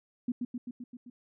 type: tone with echo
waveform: sine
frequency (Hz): 244.4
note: B3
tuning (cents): -18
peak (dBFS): -27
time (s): 0.28-0.32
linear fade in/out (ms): 5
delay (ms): 130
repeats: 6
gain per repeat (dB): -3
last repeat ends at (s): 1.1
effects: none